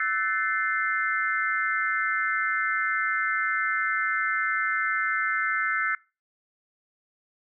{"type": "chord", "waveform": "sine", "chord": "F# half-diminished seventh", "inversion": "third", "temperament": "equal with one note detuned", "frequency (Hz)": [1318.5, 1510.2, 1760, 2093], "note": ["E6", "F#6", "A6", "C7"], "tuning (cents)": [0, 35, 0, 0], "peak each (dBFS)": -29, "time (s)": [0, 5.95], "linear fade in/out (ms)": 2, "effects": ["noise-tail reverb RT60 0.3 s tail -23 dB re dry"]}